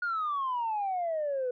sine exponential sweep, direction down, 1453 to 488.6 Hz, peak -27 dBFS, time 0.02-1.51 s, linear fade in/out 5 ms, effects tanh soft clip ceiling -25 dBFS

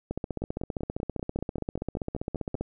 two click trains, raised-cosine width 2 ms, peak -20 / -17 dBFS, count 12 / 39, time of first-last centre 0.42-2.552 / 0.11-2.61 s, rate 5.16 / 15.2 Hz, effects none

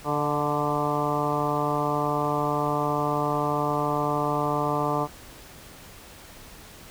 harmonic tone with a mistuned harmonic, 146.83 Hz, D3, in tune, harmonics 1 / 2 / 3 / 4 / 5 / 6 / 7 / 8, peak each -31 / -31 / -31 / -31 / -31 / -31 / -31 / -31 dBFS, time 0.04-5.08 s, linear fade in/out 50 ms, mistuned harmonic 4, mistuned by +32 cents, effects pink hiss -46 dBFS RMS until 6.9 s

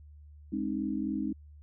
sine chord, Ab major, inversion none, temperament equal with one note detuned, 207.7 / 267.4 / 311.1 Hz, Ab3 / C4 / Eb4, 0 / +38 / 0 cents, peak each -34 dBFS, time 0.52-1.33 s, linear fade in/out 10 ms, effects added 74 Hz sine -49 dBFS peak until 1.62 s

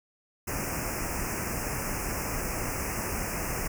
pink band-stop noise, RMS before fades -32 dBFS, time 0.47-3.68 s, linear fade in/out 10 ms, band 2700 to 5100 Hz, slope 96 dB/octave, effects none

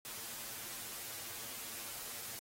white noise with comb filter, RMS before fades -45 dBFS, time 0.05-2.39 s, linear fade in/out 0 ms, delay 8.7 ms, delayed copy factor +1, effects AAC 48 kbps

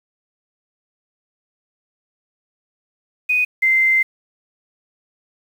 sine tone pair in turn, 2489 / 2080 Hz, D#7 / C7, 0 / -11 cents, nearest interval minor third, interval 311 cents, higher first, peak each -14 / -12 dBFS, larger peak second, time 3.29-3.45 / 3.62-4.03 s, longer second, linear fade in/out 10 ms, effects 7-bit

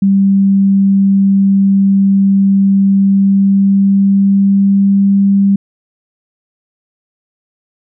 sine tone with pitch glide, 196 to 197.82 Hz, G3 to G3, 0 to +16 cents, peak -6 dBFS, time 0.02-5.56 s, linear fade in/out 5 ms, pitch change +16 cents, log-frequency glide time 2.96-5.16 s, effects none

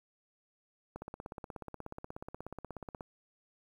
click train, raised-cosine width 1 ms, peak -28 dBFS, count 35, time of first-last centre 0.96-3.008 s, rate 16.6 Hz, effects 10-bit

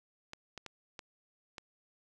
clicks, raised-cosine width 0.2 ms, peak -26 dBFS, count 5, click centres 0.334 / 0.577 / 0.663 / 0.992 / 1.582 s, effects none

